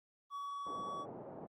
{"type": "tone", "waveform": "triangle", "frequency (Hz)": 1131, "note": "C#6", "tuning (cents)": 34, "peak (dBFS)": -38, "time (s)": [0.3, 1.06], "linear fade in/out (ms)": 50}
{"type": "band-pass noise", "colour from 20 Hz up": "white", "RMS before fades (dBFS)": -49, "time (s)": [0.66, 1.47], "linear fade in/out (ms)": 10, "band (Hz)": [130, 740], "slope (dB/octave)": 24}
{"effects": ["Opus 32 kbps"]}